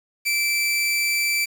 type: tone with amplitude modulation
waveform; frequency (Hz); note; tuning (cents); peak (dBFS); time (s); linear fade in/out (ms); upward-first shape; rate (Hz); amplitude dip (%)
sawtooth; 2332; D7; -13; -15; 0.25-1.46; 20; sine; 225; 30
effects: 7-bit